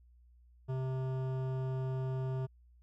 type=tone with hard clipping; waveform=triangle; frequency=130.81 Hz; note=C3; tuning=in tune; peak=-35 dBFS; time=0.68-2.47 s; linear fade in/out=20 ms; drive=18 dB; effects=added 60 Hz sine -59 dBFS peak until 2.82 s